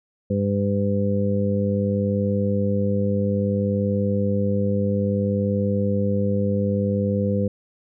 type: harmonic tone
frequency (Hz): 100.6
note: G2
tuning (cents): +45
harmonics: 1 / 2 / 3 / 4 / 5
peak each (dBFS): -24 / -22 / -34 / -31 / -25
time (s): 0.3-7.48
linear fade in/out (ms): 5
effects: none